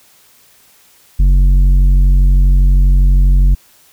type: tone with tanh clipping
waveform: sine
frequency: 46.25 Hz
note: F#1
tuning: in tune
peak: -7 dBFS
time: 1.19-3.55 s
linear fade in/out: 10 ms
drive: 8 dB
effects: white hiss -48 dBFS RMS until 3.92 s